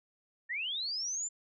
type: linear sweep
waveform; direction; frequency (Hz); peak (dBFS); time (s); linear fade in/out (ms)
sine; up; 1760 to 7300; -33; 0.49-1.29; 20
effects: none